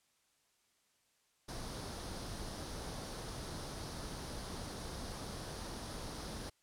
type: noise with comb filter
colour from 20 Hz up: pink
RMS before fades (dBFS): -44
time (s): 1.48-6.5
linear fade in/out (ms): 10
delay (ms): 0.2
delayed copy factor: +0.5
effects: white hiss -75 dBFS RMS until 6.62 s + low-pass 10000 Hz 12 dB/octave